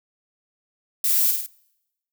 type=noise with echo; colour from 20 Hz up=violet; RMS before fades=-21 dBFS; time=1.04-1.31 s; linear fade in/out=2 ms; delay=51 ms; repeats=3; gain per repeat=-4 dB; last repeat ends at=1.463 s; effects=noise-tail reverb RT60 0.9 s tail -25 dB re dry